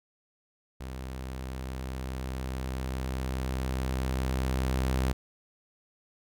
sawtooth tone with level ramp, 64.8 Hz, C2, 16 cents flat, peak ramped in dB -33 to -21 dBFS, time 0.8-5.13 s, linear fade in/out 10 ms, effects none

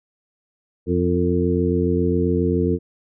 harmonic tone with a mistuned harmonic, 87.31 Hz, F2, in tune, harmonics 1 / 2 / 3 / 4 / 5, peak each -23 / -23 / -23 / -23 / -23 dBFS, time 0.86-2.79 s, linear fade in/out 50 ms, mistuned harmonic 5, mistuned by +45 cents, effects none

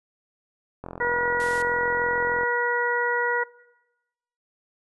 click train, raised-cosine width 1 ms, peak -21 dBFS, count 70, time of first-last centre 0.84-2.434 s, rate 43.3 Hz
harmonic tone, 481.5 Hz, B4, 44 cents flat, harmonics 1 / 2 / 3 / 4, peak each -27 / -27 / -27 / -27 dBFS, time 1-3.44 s, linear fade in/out 10 ms
white noise, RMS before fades -39 dBFS, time 1.4-1.62 s, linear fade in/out 0 ms
effects noise-tail reverb RT60 1.0 s tail -21 dB re dry + resampled to 24000 Hz

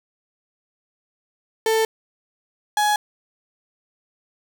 35% pulse tone pair in turn, 443.9 / 838 Hz, A4 / G#5, +15 / +15 cents, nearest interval major seventh, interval 1100 cents, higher second, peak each -15 dBFS, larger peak neither, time 1.66-1.85 / 2.77-2.96 s, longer neither, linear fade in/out 2 ms, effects none

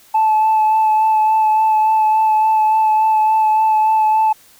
sine tone with vibrato, 870 Hz, A5, 20 cents flat, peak -9 dBFS, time 0.14-4.33 s, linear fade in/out 10 ms, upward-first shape sine, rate 3.5 Hz, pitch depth 16 cents each way, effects tanh soft clip ceiling -8 dBFS + white hiss -48 dBFS RMS until 4.59 s

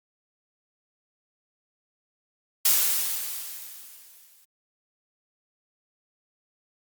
blue noise with exponential decay, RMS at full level -18 dBFS, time 2.65-4.45 s, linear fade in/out 5 ms, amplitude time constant 390 ms, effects Opus 48 kbps

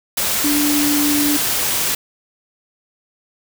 sine tone in noise, 292.7 Hz, D4, 6 cents flat, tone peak -16 dBFS, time 0.44-1.37 s, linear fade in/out 5 ms, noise white, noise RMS -19 dBFS, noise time 0.17-1.95 s, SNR 0 dB, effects none

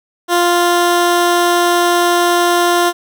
15% pulse tone, 349.2 Hz, F4, in tune, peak -4 dBFS, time 0.28-2.93 s, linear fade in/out 50 ms, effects none

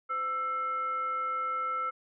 sine tone with frequency modulation, 1327 Hz, E6, 11 cents sharp, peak -29 dBFS, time 0.09-1.91 s, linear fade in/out 20 ms, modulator 814 Hz, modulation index 0.39, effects none

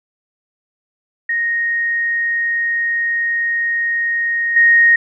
sine tone with level steps, 1864.7 Hz, A#6, in tune, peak -15 / -7 dBFS, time 1.29-4.96 s, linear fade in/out 5 ms, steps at 4.56 s, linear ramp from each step 5 ms, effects none

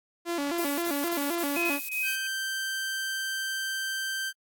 sawtooth tone with vibrato, 312.2 Hz, D#4, 6 cents sharp, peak -24 dBFS, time 0.25-1.8 s, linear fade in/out 50 ms, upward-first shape square, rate 3.8 Hz, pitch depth 160 cents each way
violet noise bursts, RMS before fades -35 dBFS, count 6, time 0.58-2.155 s, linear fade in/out 2 ms, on 240 ms, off 27 ms
sine tone with tremolo, 2526 Hz, D#7, 26 cents sharp, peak -26 dBFS, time 1.56-2.27 s, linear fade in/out 2 ms, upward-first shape sine, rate 2.7 Hz, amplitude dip 85%
sawtooth tone, 1562 Hz, G6, 7 cents flat, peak -26 dBFS, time 2.03-4.33 s, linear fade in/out 50 ms
effects AAC 64 kbps

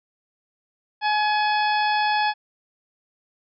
harmonic tone with a mistuned harmonic, 845 Hz, G#5, 30 cents sharp, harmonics 1 / 2 / 3 / 4 / 5 / 6, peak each -20 / -26 / -30 / -32 / -34 / -36 dBFS, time 1.01-2.34 s, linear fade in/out 50 ms, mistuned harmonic 5, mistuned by +63 cents, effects none

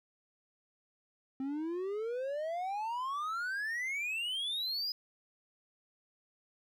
triangle exponential sweep, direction up, 261.6 to 5030 Hz, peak -32 dBFS, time 1.4-4.92 s, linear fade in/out 2 ms, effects none

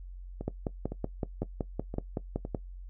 two click trains, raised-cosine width 2 ms, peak -17 / -23 dBFS, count 12 / 5, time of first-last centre 0.48-2.548 / 0.41-2.451 s, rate 5.32 / 1.96 Hz, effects noise-tail reverb RT60 0.1 s tail -18 dB re dry + added 45 Hz sine -41 dBFS peak until 2.89 s

